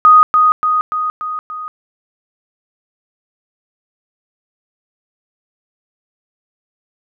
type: tone with echo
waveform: sine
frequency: 1244.5 Hz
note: D#6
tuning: in tune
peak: -3 dBFS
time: 0.05-0.23 s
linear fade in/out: 0 ms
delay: 290 ms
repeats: 5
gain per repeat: -4 dB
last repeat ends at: 1.68 s
effects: none